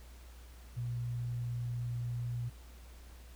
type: tone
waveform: sine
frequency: 120.3 Hz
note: B2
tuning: 45 cents flat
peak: -34 dBFS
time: 0.76-2.5 s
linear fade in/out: 20 ms
effects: added 60 Hz sine -50 dBFS peak until 3.35 s + pink hiss -60 dBFS RMS until 3.35 s